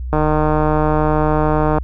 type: click train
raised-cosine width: 1 ms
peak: -3 dBFS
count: 254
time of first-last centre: 0.13-1.784 s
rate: 153 Hz
effects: added 62 Hz sine -22 dBFS peak until 1.83 s